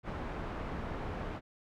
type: low-pass noise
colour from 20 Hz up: pink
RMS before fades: -39 dBFS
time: 0.03-1.41 s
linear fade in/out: 50 ms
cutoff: 1500 Hz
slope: 12 dB/octave
effects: none